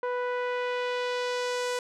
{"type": "tone with low-pass filter sweep", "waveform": "sawtooth", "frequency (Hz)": 493.9, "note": "B4", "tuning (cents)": 0, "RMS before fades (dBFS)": -30, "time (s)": [0.03, 1.79], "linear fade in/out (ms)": 2, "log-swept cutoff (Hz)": [1300, 8600], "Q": 1.1, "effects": []}